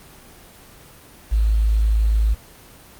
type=tone with quantisation; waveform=sine; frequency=53.9 Hz; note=A1; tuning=35 cents flat; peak=-14 dBFS; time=1.31-2.35 s; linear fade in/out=20 ms; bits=7; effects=pink hiss -45 dBFS RMS until 2.99 s + Opus 24 kbps